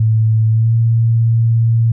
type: tone with pitch glide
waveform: sine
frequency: 110.6 to 114.63 Hz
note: A2 to A#2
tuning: +9 to -29 cents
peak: -9 dBFS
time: 0-1.92 s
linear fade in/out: 5 ms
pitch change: +62 cents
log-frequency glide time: 0.5-0.74 s
effects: none